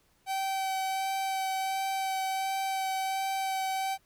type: tone with vibrato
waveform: 45% pulse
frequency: 769 Hz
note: G5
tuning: 33 cents flat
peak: -29 dBFS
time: 0.26-3.98 s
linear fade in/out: 50 ms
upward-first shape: sine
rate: 1.4 Hz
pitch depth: 11 cents each way
effects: pink hiss -68 dBFS RMS until 4.05 s

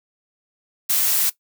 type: noise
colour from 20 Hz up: blue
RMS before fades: -19 dBFS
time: 0.89-1.3 s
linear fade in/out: 10 ms
effects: noise-tail reverb RT60 0.1 s tail -17 dB re dry

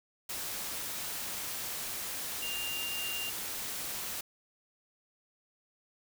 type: tone in noise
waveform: sine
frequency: 2794 Hz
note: F7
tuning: in tune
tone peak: -36 dBFS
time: 2.42-3.3 s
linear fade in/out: 5 ms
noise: white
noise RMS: -38 dBFS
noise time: 0.29-4.21 s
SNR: -1 dB
effects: none

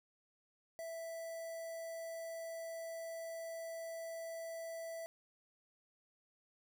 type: tone with notch filter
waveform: square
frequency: 659.3 Hz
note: E5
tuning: in tune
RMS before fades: -45 dBFS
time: 0.79-5.06 s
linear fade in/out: 0 ms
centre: 3100 Hz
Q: 1
effects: none

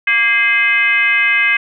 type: tone with frequency modulation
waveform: sine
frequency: 2086 Hz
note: C7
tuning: 6 cents flat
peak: -10 dBFS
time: 0.07-1.57 s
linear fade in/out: 5 ms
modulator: 460 Hz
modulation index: 1.2
effects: none

